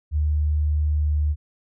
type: tone with pitch glide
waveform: sine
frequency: 75.3 to 74.78 Hz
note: D2 to D2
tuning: +44 to +32 cents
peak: -18 dBFS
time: 0.11-1.36 s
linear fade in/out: 50 ms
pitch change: -12 cents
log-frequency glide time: 0.88-1.2 s
effects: none